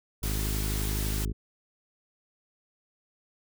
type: harmonic tone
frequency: 52 Hz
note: G#1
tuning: 3 cents sharp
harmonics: 1 / 2 / 3 / 4 / 5 / 6 / 7 / 8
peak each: -29 / -35 / -39 / -41 / -43 / -45 / -46 / -47 dBFS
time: 0.22-1.33 s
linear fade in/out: 20 ms
type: noise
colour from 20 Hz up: white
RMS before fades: -36 dBFS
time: 0.23-1.25 s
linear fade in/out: 2 ms
effects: none